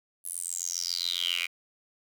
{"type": "tone with high-pass filter sweep", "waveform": "10% pulse", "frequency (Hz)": 87.31, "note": "F2", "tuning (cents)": 0, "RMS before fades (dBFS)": -32, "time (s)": [0.24, 1.47], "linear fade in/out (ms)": 20, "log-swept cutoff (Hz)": [11000, 2400], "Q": 9, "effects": []}